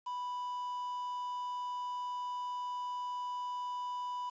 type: tone with quantisation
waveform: triangle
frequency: 987.8 Hz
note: B5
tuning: in tune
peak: -34 dBFS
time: 0.06-4.3 s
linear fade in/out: 10 ms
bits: 9
effects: resampled to 16000 Hz